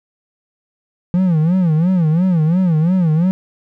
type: tone with vibrato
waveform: triangle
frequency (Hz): 170.3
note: F3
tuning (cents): -43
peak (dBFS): -9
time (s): 1.14-3.31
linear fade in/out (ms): 0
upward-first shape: sine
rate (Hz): 2.9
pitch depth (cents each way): 180
effects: none